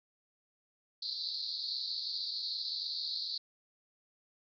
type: band-pass noise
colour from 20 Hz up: pink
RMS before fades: -38 dBFS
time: 1.02-3.38 s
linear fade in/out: 5 ms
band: 4000 to 4700 Hz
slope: 96 dB/octave
effects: none